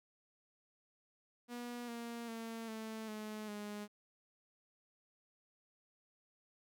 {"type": "tone with pitch steps", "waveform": "sawtooth", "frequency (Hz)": [241.4, 234.3, 227.3, 220.6, 214.1, 207.7], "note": ["B3", "A#3", "A#3", "A3", "A3", "G#3"], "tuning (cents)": [-39, 9, -43, 5, -47, 0], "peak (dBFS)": -39, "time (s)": [1.48, 3.88], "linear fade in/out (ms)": 50, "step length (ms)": 400, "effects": []}